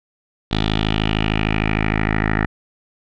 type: tone with low-pass filter sweep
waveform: 10% pulse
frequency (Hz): 53.2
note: G#1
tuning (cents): +42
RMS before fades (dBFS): -19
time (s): 0.51-2.46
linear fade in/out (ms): 5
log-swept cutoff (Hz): 3700 to 1800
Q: 4.4
effects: none